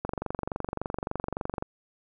click train, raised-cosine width 1 ms, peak -16 dBFS, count 38, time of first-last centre 0.05-1.624 s, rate 23.5 Hz, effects none

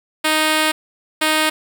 5% pulse tone bursts at uneven times, 311.1 Hz, D#4, in tune, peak -3 dBFS, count 2, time 0.24-0.72 / 1.21-1.5 s, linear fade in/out 10 ms, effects none

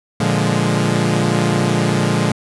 sawtooth chord, Bb dominant seventh, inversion none, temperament equal, 116.54 / 146.83 / 174.61 / 207.7 Hz, Bb2 / D3 / F3 / Ab3, 0 / 0 / 0 / 0 cents, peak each -16 dBFS, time 0.2-2.32 s, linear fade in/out 5 ms, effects resampled to 24000 Hz

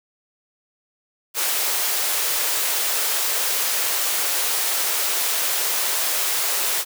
white high-pass noise, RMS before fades -22 dBFS, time 1.34-6.85 s, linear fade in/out 50 ms, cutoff 390 Hz, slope 24 dB/octave, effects none

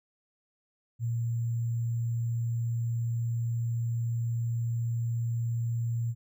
sine tone with sample-and-hold, 116.8 Hz, A#2, 4 cents sharp, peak -27 dBFS, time 0.99-6.15 s, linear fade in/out 50 ms, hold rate 7350 Hz, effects none

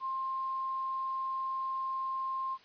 sine tone, 1058 Hz, C6, 19 cents sharp, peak -32 dBFS, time 0-2.58 s, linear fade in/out 50 ms, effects white hiss -59 dBFS RMS until 2.64 s + resampled to 11025 Hz

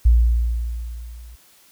sine tone with level ramp, 58.27 Hz, A#1, in tune, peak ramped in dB -8 to -38 dBFS, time 0.05-1.36 s, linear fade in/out 10 ms, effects white hiss -53 dBFS RMS until 1.71 s

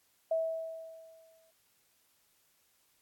sine tone with exponential decay, 650 Hz, E5, 24 cents flat, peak -26 dBFS, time 0.31-1.51 s, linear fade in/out 5 ms, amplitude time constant 260 ms, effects white hiss -71 dBFS RMS until 3.01 s + AAC 64 kbps

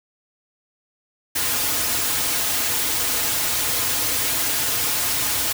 white noise with comb filter, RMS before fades -22 dBFS, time 1.35-5.53 s, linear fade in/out 10 ms, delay 5.2 ms, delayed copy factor -0.75, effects none

